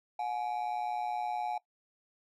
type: ring-modulated tone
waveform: triangle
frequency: 784 Hz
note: G5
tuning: in tune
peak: -27 dBFS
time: 0.19-1.58 s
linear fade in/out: 5 ms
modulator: 59.7 Hz
effects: noise-tail reverb RT60 0.1 s tail -20 dB re dry